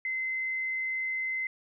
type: tone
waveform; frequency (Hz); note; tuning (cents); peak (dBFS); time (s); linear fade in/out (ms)
sine; 2059; C7; -28; -29; 0.05-1.47; 2
effects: none